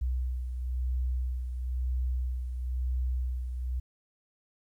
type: beating tone pair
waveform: sine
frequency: 62.7 / 63.7 Hz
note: B1 / C2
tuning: +27 / -46 cents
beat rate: 1 Hz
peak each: -28 / -37 dBFS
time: 0.01-3.8 s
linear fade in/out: 10 ms
effects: tanh soft clip ceiling -22 dBFS + 11-bit